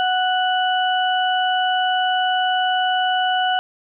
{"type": "harmonic tone", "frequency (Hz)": 740, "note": "F#5", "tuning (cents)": 0, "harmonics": [1, 2, 4], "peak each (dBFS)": [-18, -23, -24], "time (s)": [0, 3.59], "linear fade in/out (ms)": 0, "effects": []}